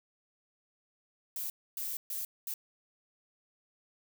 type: noise bursts at uneven times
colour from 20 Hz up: violet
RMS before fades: -37 dBFS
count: 4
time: 1.36-1.5 / 1.77-1.97 / 2.1-2.25 / 2.47-2.54 s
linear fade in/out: 2 ms
effects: none